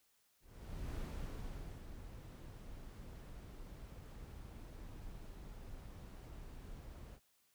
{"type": "noise with ADSR envelope", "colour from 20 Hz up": "brown", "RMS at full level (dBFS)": -42, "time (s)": [0.4, 7.2], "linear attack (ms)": 560, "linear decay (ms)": 880, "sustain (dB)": -9, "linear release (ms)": 57, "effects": ["white hiss -75 dBFS RMS until 7.54 s"]}